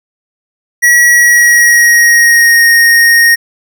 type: tone with pitch glide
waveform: square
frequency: 1922 to 1860.8 Hz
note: B6 to A#6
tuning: -48 to -4 cents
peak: -4 dBFS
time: 0.82-3.36 s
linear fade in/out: 20 ms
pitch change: -56 cents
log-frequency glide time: 1.09-2.65 s
effects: none